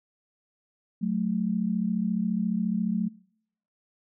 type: tone pair together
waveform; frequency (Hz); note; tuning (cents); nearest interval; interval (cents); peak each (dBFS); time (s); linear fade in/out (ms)
sine; 185 / 219.4; F#3 / A3; 0 / -5; minor third; 295; -27; 1.01-3.09; 20
effects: noise-tail reverb RT60 0.7 s tail -25 dB re dry